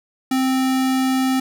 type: tone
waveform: square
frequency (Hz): 261.6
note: C4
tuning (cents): 0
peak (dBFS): -17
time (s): 0.31-1.4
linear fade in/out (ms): 5
effects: none